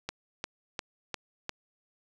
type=click train; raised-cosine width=0.2 ms; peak=-16 dBFS; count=5; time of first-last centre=0.09-1.494 s; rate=2.85 Hz; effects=none